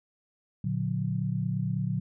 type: chord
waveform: sine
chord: Bb augmented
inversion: none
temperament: just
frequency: 116.54 / 145.68 / 182.1 Hz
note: Bb2 / D3 / F#3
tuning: 0 / -14 / -27 cents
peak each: -31 dBFS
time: 0.64-2 s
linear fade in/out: 5 ms
effects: none